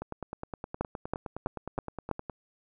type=two click trains; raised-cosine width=1 ms; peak=-22 / -15 dBFS; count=23 / 5; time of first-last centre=0.02-2.297 / 0.81-2.113 s; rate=9.66 / 3.07 Hz; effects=none